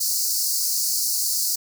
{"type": "high-pass noise", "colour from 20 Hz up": "pink", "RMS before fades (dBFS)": -23, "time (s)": [0, 1.56], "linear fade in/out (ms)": 10, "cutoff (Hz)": 4400, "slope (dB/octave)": 96, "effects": []}